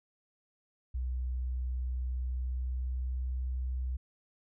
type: tone with pitch glide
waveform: sine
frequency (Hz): 62.7 to 63.47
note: B1 to B1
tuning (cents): +27 to +48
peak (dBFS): -31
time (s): 0.94-3.97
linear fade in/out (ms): 10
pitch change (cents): +21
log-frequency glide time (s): 2.05-3.4
effects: none